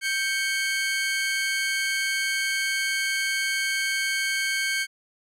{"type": "tone pair together", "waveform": "sawtooth", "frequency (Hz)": [1567.7, 2217], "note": ["G6", "C#7"], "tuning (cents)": [0, 0], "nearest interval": "tritone", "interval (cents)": 600, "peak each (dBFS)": -23, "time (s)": [0.01, 4.87], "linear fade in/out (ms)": 50, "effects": ["low-pass 12000 Hz 12 dB/octave"]}